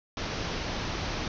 pink low-pass noise, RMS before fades -33 dBFS, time 0.17-1.28 s, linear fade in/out 2 ms, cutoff 6100 Hz, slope 96 dB/octave, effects none

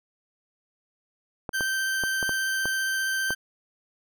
clicks, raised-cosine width 1 ms, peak -17 dBFS, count 7, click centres 1.492 / 1.608 / 2.037 / 2.228 / 2.293 / 2.656 / 3.306 s
40% pulse tone with vibrato, 1558 Hz, G6, 11 cents flat, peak -24 dBFS, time 1.53-3.35 s, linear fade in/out 20 ms, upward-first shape triangle, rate 15 Hz, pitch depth 10 cents each way
effects none

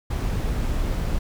brown noise, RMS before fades -24 dBFS, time 0.1-1.19 s, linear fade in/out 10 ms, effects none

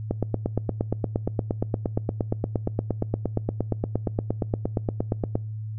click train, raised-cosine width 2 ms, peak -10 dBFS, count 46, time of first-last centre 0.11-5.355 s, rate 8.58 Hz, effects noise-tail reverb RT60 0.5 s tail -25 dB re dry + added 108 Hz sine -30 dBFS peak until 5.78 s

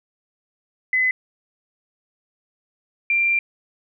sine tone pair in turn, 2023 / 2372 Hz, B6 / D7, +41 / +17 cents, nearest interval minor third, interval 276 cents, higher second, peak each -16 / -16 dBFS, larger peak neither, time 0.93-1.11 / 3.1-3.39 s, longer second, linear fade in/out 2 ms, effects none

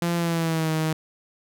sawtooth tone with pitch glide, 171.3 to 157.99 Hz, F3 to D#3, -33 to +27 cents, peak -18 dBFS, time 0.02-0.93 s, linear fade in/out 2 ms, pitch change -140 cents, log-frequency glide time 0.16-0.71 s, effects none

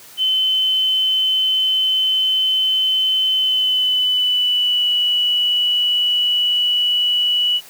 sine tone with pitch glide, 3055 to 2946 Hz, G7 to F#7, -45 to -8 cents, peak -14 dBFS, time 0.17-7.61 s, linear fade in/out 50 ms, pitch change -63 cents, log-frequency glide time 3.32-4.91 s, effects white hiss -42 dBFS RMS until 7.69 s + high-pass 100 Hz 12 dB/octave

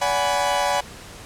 40% pulse chord, G# half-diminished seventh, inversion second, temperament equal with one note detuned, 575.2 / 740 / 830.6 / 987.8 Hz, D5 / F#5 / G#5 / B5, -36 / 0 / 0 / 0 cents, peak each -24 dBFS, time 0.01-0.81 s, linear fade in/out 10 ms, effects pink hiss -40 dBFS RMS until 1.25 s + low-pass 10000 Hz 12 dB/octave

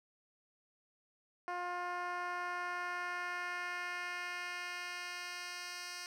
10% pulse tone with band-pass filter sweep, 354.9 Hz, F4, 28 cents sharp, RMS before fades -41 dBFS, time 1.48-6.06 s, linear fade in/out 0 ms, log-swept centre 820 to 4700 Hz, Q 1.1, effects none

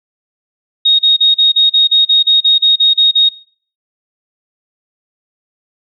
sine tone bursts, 3738 Hz, A#7, 4 cents sharp, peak -6 dBFS, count 14, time 0.85-3.291 s, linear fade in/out 10 ms, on 140 ms, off 37 ms, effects noise-tail reverb RT60 0.5 s tail -21 dB re dry

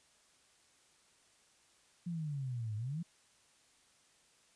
sine exponential two-way sweep, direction down then up, 177.8 to 103.83 to 177.8 Hz, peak -36 dBFS, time 2.06-3.03 s, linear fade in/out 10 ms, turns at 2.76 s, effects white hiss -68 dBFS RMS until 4.55 s + resampled to 22050 Hz

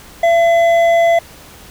sine tone with hard clipping, 675 Hz, E5, 41 cents sharp, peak -10 dBFS, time 0.23-1.19 s, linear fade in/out 5 ms, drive 7 dB, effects pink hiss -39 dBFS RMS until 1.7 s

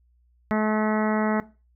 harmonic tone, 215.1 Hz, A3, 39 cents flat, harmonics 1 / 2 / 3 / 4 / 5 / 6 / 7 / 8 / 9 / 10, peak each -22 / -30 / -29 / -32 / -35 / -34 / -37 / -39 / -36 / -44 dBFS, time 0.51-1.4 s, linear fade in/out 0 ms, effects noise-tail reverb RT60 0.3 s tail -18 dB re dry + added 60 Hz sine -59 dBFS peak until 1.75 s

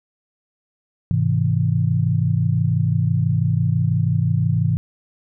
sine chord, Ab augmented, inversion none, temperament just, 103.83 / 129.78 / 162.23 Hz, Ab2 / C3 / E3, 0 / -14 / -27 cents, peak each -20 dBFS, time 1.11-4.77 s, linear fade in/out 0 ms, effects none

